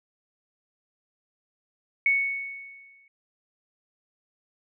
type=tone with exponential decay; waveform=sine; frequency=2217 Hz; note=C#7; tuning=in tune; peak=-17 dBFS; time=2.06-3.08 s; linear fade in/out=2 ms; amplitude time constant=220 ms; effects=none